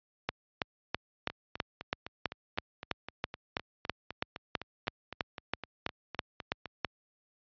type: two click trains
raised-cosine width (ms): 0.3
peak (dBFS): -13 / -23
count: 21 / 22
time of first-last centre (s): 0.29-6.847 / 1.3-6.657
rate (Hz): 3.05 / 3.92
effects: high-pass 60 Hz 12 dB/octave + resampled to 11025 Hz